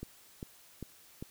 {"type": "click train", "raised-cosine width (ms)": 3, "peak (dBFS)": -27, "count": 4, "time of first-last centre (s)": [0.03, 1.225], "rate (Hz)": 2.51, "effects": ["white hiss -59 dBFS RMS until 1.3 s"]}